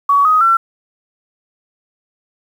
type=tone with pitch steps; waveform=sine; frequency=1129 / 1255 / 1350 Hz; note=C#6 / D#6 / E6; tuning=+31 / +15 / +41 cents; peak=-8 dBFS; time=0.09-0.57 s; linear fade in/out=5 ms; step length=160 ms; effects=7-bit